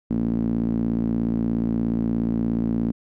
sawtooth tone with band-pass filter, 56.9 Hz, A#1, 41 cents flat, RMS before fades -23 dBFS, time 0.1-2.92 s, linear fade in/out 10 ms, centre 240 Hz, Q 4.3, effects none

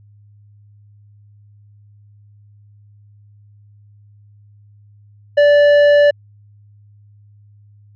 triangle tone with tanh clipping, 582 Hz, D5, 16 cents flat, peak -9 dBFS, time 5.37-6.11 s, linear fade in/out 10 ms, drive 14 dB, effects added 103 Hz sine -44 dBFS peak until 7.95 s

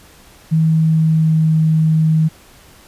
sine tone with pitch glide, 160 to 158.25 Hz, D#3 to D#3, +49 to +30 cents, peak -10 dBFS, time 0.51-2.29 s, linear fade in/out 20 ms, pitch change -19 cents, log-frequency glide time 0.69-1.54 s, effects pink hiss -45 dBFS RMS until 2.87 s + resampled to 32000 Hz

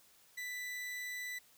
40% pulse tone, 1984 Hz, B6, 7 cents sharp, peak -39 dBFS, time 0.37-1.39 s, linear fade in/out 10 ms, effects white hiss -65 dBFS RMS until 1.57 s

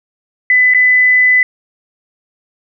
sine tone with dropouts, 2003 Hz, B6, 24 cents sharp, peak -6 dBFS, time 0.5-1.43 s, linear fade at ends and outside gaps 2 ms, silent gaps 0.738-0.746 s, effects none

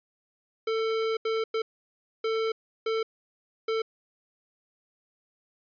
square tone bursts at uneven times, 445.8 Hz, A4, 23 cents sharp, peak -26 dBFS, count 6, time 0.67-1.17 / 1.25-1.44 / 1.54-1.62 / 2.24-2.52 / 2.86-3.03 / 3.68-3.82 s, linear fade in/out 5 ms, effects resampled to 11025 Hz

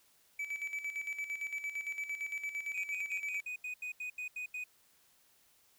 triangle tone with tremolo, 2300 Hz, D7, 37 cents flat, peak -33 dBFS, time 0.39-3.41 s, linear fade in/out 5 ms, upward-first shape square, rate 8.8 Hz, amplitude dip 65%
triangle tone bursts, 2489 Hz, D#7, in tune, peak -36 dBFS, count 11, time 2.74-4.64 s, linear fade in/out 5 ms, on 100 ms, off 80 ms
effects white hiss -68 dBFS RMS until 5.78 s

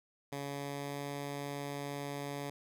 10% pulse tone with pitch glide, 141.1 to 142.33 Hz, C#3 to C#3, +31 to +46 cents, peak -30 dBFS, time 0.32-2.5 s, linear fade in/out 5 ms, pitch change +15 cents, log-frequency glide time 0.44-1.05 s, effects none

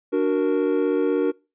triangle chord, D augmented, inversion none, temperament equal, 293.7 / 370 / 466.2 Hz, D4 / F#4 / A#4, 0 / 0 / 0 cents, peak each -21 / -21 / -20 dBFS, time 0.12-1.32 s, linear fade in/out 20 ms, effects noise-tail reverb RT60 0.3 s tail -25 dB re dry + resampled to 8000 Hz

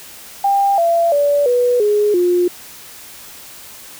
sine tone with pitch steps, 796 / 677.1 / 576 / 490 / 416.8 / 354.6 Hz, G5 / E5 / D5 / B4 / G#4 / F4, +26 / +46 / -34 / -14 / +6 / +26 cents, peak -11 dBFS, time 0.44-2.48 s, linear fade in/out 5 ms, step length 340 ms, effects white hiss -37 dBFS RMS until 3.99 s

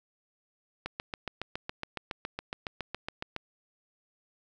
click train, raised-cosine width 0.3 ms, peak -18 dBFS, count 19, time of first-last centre 0.86-3.363 s, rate 7.19 Hz, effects none

